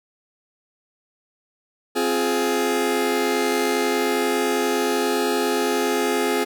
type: chord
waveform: sawtooth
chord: F minor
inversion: second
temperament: just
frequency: 261.9 / 349.2 / 419.1 Hz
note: C4 / F4 / Ab4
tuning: +2 / 0 / +16 cents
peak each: -21 / -21 / -18 dBFS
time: 1.95-6.45 s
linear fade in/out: 20 ms
effects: none